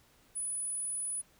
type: tone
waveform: sine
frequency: 9920 Hz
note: D#9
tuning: 6 cents flat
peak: -32 dBFS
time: 0.35-1.22 s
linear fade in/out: 20 ms
effects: tanh soft clip ceiling -30 dBFS + pink hiss -65 dBFS RMS until 1.39 s